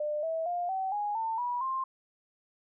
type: tone with pitch steps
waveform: sine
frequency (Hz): 599 / 649.5 / 704.2 / 763.5 / 827.8 / 897.5 / 973.1 / 1055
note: D5 / E5 / F5 / G5 / G#5 / A5 / B5 / C6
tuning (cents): +34 / -26 / +14 / -46 / -6 / +34 / -26 / +14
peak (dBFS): -29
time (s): 0-1.84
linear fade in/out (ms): 5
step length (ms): 230
effects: none

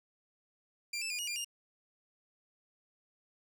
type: tone with pitch steps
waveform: 20% pulse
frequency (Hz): 2377 / 2636 / 2429 / 2881 / 2397 / 2829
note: D7 / E7 / D#7 / F#7 / D7 / F7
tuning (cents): +20 / -1 / -42 / -47 / +35 / +22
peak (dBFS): -30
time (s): 0.93-1.446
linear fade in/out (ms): 5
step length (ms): 86
effects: none

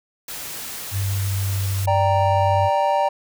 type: noise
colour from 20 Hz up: white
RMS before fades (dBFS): -32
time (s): 0.28-1.86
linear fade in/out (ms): 5
type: tone with pitch glide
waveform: sine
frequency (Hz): 98 to 97.38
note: G2 to G2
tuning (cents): 0 to -11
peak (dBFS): -20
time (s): 0.91-2.7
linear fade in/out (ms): 50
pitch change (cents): -11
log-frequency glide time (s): 1.18-1.66
type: chord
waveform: triangle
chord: G minor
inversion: second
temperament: equal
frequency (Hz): 587.3 / 784 / 932.3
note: D5 / G5 / Bb5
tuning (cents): 0 / 0 / 0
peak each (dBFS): -19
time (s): 1.87-3.09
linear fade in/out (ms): 10
effects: none

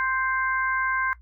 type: harmonic tone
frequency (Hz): 523.3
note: C5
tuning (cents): 0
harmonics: 2 / 3 / 4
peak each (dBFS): -27 / -25 / -32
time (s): 0-1.13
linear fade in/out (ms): 0
effects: noise-tail reverb RT60 0.1 s tail -17 dB re dry + added 60 Hz sine -47 dBFS peak until 1.21 s

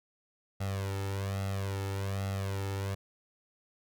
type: tone with flanger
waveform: sawtooth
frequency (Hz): 98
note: G2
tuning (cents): 0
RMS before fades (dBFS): -34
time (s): 0.6-2.95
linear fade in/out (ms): 10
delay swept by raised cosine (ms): 1.5 to 2.29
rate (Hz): 1.2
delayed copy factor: +0.8
effects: none

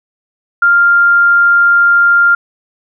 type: tone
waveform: sine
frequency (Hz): 1396.9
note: F6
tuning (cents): 0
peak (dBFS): -5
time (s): 0.62-2.35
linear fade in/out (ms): 5
effects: none

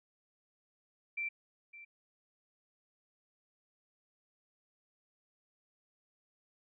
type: tone with echo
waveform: sine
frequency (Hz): 2347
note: D7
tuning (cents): -2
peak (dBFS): -34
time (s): 1.17-1.29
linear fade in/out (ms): 10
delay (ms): 560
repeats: 1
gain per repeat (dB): -15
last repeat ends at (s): 1.85
effects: none

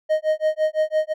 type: tone with tremolo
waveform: triangle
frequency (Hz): 622.3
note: D#5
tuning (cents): 0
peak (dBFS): -13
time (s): 0.09-1.14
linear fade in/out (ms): 20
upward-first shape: sine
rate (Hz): 5.9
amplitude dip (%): 100
effects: none

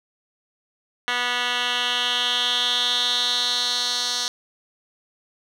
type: tone with band-pass filter sweep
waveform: 10% pulse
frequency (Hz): 244.8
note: B3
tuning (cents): -15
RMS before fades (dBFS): -23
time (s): 1.08-4.28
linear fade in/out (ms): 0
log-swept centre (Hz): 2400 to 4800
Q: 3.9
effects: none

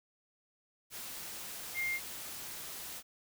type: tone in noise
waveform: sine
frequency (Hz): 2116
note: C7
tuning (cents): +19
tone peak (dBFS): -32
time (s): 1.74-2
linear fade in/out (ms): 50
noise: white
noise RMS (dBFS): -44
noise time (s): 0.9-3.03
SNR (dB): +9
effects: none

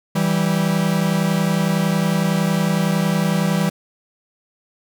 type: tone pair together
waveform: 45% pulse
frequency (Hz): 163.4 / 194.29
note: E3 / G3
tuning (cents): -15 / -15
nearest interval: minor third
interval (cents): 300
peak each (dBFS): -19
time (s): 0.15-3.7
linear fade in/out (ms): 10
effects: none

